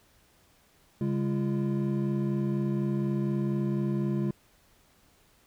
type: tone cluster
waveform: triangle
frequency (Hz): 138.2 / 202.3 / 343.1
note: C#3 / G#3 / F4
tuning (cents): -5 / -45 / -31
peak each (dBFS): -28 / -27 / -31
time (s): 1.01-4.31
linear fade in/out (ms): 2
effects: pink hiss -63 dBFS RMS until 5.46 s